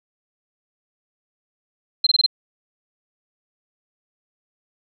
sine tone bursts, 4132 Hz, C8, 22 cents flat, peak -12 dBFS, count 5, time 2.04-2.263 s, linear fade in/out 5 ms, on 27 ms, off 22 ms, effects none

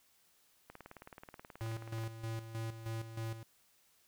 click train, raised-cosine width 0.5 ms, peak -34 dBFS, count 26, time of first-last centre 0.7-2.037 s, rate 18.7 Hz
square tone with tremolo, 112.8 Hz, A2, 44 cents sharp, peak -38 dBFS, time 1.61-3.43 s, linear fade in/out 0 ms, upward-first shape square, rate 3.2 Hz, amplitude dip 65%
effects white hiss -70 dBFS RMS until 4.07 s

